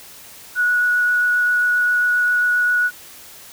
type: tone with vibrato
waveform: sine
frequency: 1465 Hz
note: F#6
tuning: 18 cents flat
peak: -14 dBFS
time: 0.55-2.91 s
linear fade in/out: 50 ms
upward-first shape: triangle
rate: 7.5 Hz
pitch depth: 9 cents each way
effects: white hiss -41 dBFS RMS until 3.52 s